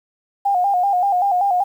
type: tone with vibrato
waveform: sine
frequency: 759 Hz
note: F#5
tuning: 44 cents sharp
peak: -14 dBFS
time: 0.45-1.64 s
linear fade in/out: 10 ms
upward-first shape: square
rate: 5.2 Hz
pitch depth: 91 cents each way
effects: 8-bit